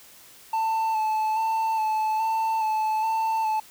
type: tone with vibrato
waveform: triangle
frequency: 880 Hz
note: A5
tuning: in tune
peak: -20 dBFS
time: 0.53-3.6 s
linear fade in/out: 5 ms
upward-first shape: square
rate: 1.2 Hz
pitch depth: 20 cents each way
effects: white hiss -50 dBFS RMS until 3.7 s